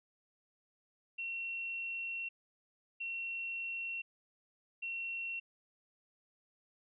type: tone bursts at uneven times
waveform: sine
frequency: 2724 Hz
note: F7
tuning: 44 cents flat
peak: -37 dBFS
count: 3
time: 1.18-2.29 / 3-4.02 / 4.82-5.4 s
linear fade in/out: 10 ms
effects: none